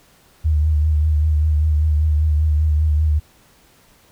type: tone with vibrato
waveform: sine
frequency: 76.5 Hz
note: D#2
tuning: 29 cents flat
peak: -13 dBFS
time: 0.44-3.2 s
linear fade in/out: 20 ms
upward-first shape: triangle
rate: 5.1 Hz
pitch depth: 53 cents each way
effects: pink hiss -53 dBFS RMS until 4.11 s